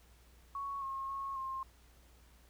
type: tone with pitch steps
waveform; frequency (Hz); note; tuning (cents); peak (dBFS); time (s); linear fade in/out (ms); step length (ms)
sine; 1111 / 1079 / 1093 / 1063; C#6 / C#6 / C#6 / C6; +4 / -47 / -25 / +27; -37; 0.55-1.63; 2; 270
effects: added 60 Hz sine -61 dBFS peak until 2.49 s + pink hiss -66 dBFS RMS until 2.49 s